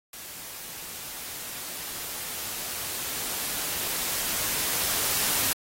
white noise with level ramp, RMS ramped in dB -41 to -25 dBFS, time 0.13-5.53 s, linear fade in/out 2 ms, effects AAC 48 kbps

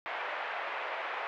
pink band-pass noise, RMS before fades -37 dBFS, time 0.06-1.27 s, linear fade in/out 0 ms, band 590 to 2500 Hz, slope 24 dB/octave, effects none

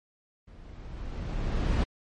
brown noise with level ramp, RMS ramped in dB -49 to -22 dBFS, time 0.47-1.84 s, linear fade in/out 10 ms, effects low-pass 5000 Hz 12 dB/octave + MP3 48 kbps

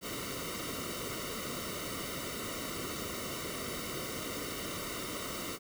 pink noise with comb filter, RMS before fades -39 dBFS, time 0.01-5.59 s, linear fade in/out 50 ms, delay 1.2 ms, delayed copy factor -0.85, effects none

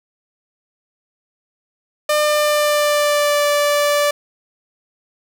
sawtooth tone with pitch glide, 600 to 583.3 Hz, D5 to D5, +37 to -12 cents, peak -10 dBFS, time 2.09-4.11 s, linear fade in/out 5 ms, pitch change -49 cents, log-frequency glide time 2.21-3.47 s, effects 8-bit

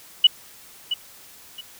sine tone with echo, 2950 Hz, F#7, 6 cents flat, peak -8 dBFS, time 0.24-0.27 s, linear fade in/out 5 ms, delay 670 ms, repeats 2, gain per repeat -12 dB, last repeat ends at 1.61 s, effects white hiss -47 dBFS RMS until 1.79 s

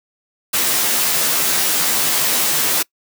white noise with comb filter, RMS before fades -17 dBFS, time 0.53-2.83 s, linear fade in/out 10 ms, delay 13 ms, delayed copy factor +0.85, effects noise-tail reverb RT60 0.1 s tail -24 dB re dry + high-pass 150 Hz 12 dB/octave

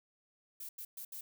violet noise bursts at uneven times, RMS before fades -45 dBFS, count 4, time 0.6-0.69 / 0.78-0.85 / 0.97-1.05 / 1.12-1.21 s, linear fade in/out 5 ms, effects none

